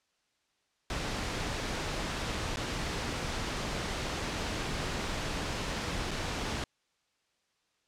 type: noise with dropouts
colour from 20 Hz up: pink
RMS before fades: -34 dBFS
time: 0.9-6.64 s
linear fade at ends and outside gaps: 1 ms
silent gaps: 2.56-2.57 / 6.109-6.113 s
effects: white hiss -75 dBFS RMS until 7.87 s + low-pass 6000 Hz 12 dB/octave